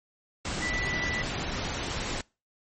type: tone in noise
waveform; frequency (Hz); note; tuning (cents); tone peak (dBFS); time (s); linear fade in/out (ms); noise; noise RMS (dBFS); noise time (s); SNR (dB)
sine; 1975.5; B6; 0; -30; 0.62-1.22; 2; pink; -32; 0.45-2.21; -1
effects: noise-tail reverb RT60 0.3 s tail -25 dB re dry + MP3 32 kbps